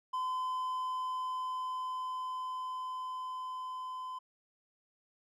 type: tone with level ramp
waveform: triangle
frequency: 1021 Hz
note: C6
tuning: 43 cents flat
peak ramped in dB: -30 to -37 dBFS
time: 0.13-4.19 s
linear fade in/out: 10 ms
effects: none

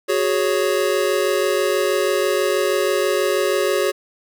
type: chord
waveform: square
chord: F# suspended second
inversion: none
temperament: just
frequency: 370 / 416.2 / 555 Hz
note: F#4 / G#4 / C#5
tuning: 0 / +4 / +2 cents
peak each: -22 dBFS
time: 0.08-3.92 s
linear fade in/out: 20 ms
effects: none

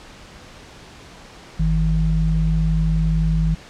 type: tone pair together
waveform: sine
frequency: 50.08 / 160 Hz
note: G1 / D#3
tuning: +38 / +49 cents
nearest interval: octave + minor sixth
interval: 2011 cents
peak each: -18 dBFS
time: 1.59-3.55 s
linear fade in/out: 10 ms
effects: pink hiss -42 dBFS RMS until 3.69 s + low-pass 6000 Hz 12 dB/octave

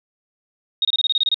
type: tone bursts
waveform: sine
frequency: 3729 Hz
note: A#7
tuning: in tune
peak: -15 dBFS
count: 10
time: 0.82-1.344 s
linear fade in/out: 2 ms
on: 29 ms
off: 26 ms
effects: none

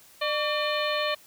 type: harmonic tone with a mistuned harmonic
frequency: 601 Hz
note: D5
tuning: 40 cents sharp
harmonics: 1 / 2 / 3 / 4 / 5 / 6 / 7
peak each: -28 / -31 / -33 / -34 / -35 / -36 / -36 dBFS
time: 0.21-1.15 s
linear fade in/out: 10 ms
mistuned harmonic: 2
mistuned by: -85 cents
effects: white hiss -54 dBFS RMS until 1.26 s

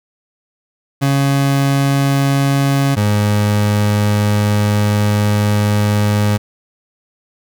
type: tone pair in turn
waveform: 30% pulse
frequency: 138.59 / 104.13 Hz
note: C#3 / G#2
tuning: 0 / +5 cents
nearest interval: perfect fourth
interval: 495 cents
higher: first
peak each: -9 dBFS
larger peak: neither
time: 1.01-2.96 / 2.96-6.38 s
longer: second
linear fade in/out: 20 ms
effects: none

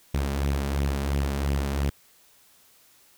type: tone with flanger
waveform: sawtooth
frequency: 70 Hz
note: C#2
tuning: 18 cents sharp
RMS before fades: -26 dBFS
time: 0.14-1.9 s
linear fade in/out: 5 ms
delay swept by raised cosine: 0.32 to 5.12 ms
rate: 2.9 Hz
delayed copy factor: +0.5
effects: white hiss -58 dBFS RMS until 3.17 s

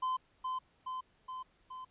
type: tone with echo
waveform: triangle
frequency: 1028 Hz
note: C6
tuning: 31 cents flat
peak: -29 dBFS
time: 0.02-0.17 s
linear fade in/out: 10 ms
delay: 420 ms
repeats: 4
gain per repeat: -3 dB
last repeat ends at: 1.85 s
effects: pink hiss -70 dBFS RMS until 1.9 s + resampled to 8000 Hz

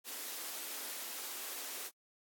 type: high-pass noise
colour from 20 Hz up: white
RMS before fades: -43 dBFS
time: 0.04-1.91 s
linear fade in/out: 50 ms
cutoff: 250 Hz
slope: 48 dB/octave
effects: AAC 64 kbps

